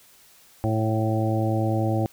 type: harmonic tone with a mistuned harmonic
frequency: 110 Hz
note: A2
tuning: in tune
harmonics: 1 / 2 / 3 / 4 / 5 / 6 / 7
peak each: -23 / -30 / -27 / -39 / -30 / -35 / -31 dBFS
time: 0.64-2.06 s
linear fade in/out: 0 ms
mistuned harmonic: 6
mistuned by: +27 cents
effects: white hiss -54 dBFS RMS until 2.12 s